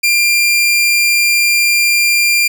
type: tone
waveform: sawtooth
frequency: 2388 Hz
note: D7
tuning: 28 cents sharp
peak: -6 dBFS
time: 0.03-2.48 s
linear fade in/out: 10 ms
effects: none